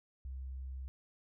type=tone; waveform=sine; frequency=65.5 Hz; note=C2; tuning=2 cents sharp; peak=-40 dBFS; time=0.25-0.88 s; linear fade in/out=0 ms; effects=none